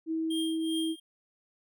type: tone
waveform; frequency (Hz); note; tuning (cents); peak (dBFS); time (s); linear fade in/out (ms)
sine; 322.3; E4; -39; -28; 0.06-0.96; 50
type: tone with tremolo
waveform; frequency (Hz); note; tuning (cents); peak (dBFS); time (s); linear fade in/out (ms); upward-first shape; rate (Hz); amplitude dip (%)
square; 3213; G7; +42; -33; 0.3-1; 10; triangle; 2.6; 90
effects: none